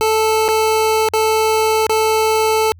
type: tone with dropouts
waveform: 25% pulse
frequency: 438.4 Hz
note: A4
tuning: 6 cents flat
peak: -9 dBFS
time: 0.01-2.72 s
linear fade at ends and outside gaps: 0 ms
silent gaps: 0.481-0.487 / 1.087-1.136 / 1.867-1.895 s
effects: added 85 Hz sine -39 dBFS peak until 2.79 s